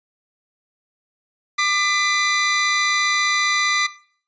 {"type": "tone pair together", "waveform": "sawtooth", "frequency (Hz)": [1192, 2005], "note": ["D6", "B6"], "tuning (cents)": [25, 26], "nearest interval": "major sixth", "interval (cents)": 901, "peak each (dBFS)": -16, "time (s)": [1.58, 3.87], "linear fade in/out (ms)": 10, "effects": ["noise-tail reverb RT60 0.5 s tail -18 dB re dry", "resampled to 16000 Hz"]}